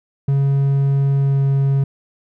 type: tone with pitch glide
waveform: triangle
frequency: 138.5 to 137.54 Hz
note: C#3 to C#3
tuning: -1 to -13 cents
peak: -11 dBFS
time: 0.28-1.84 s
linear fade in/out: 5 ms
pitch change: -12 cents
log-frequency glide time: 1.17-1.43 s
effects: none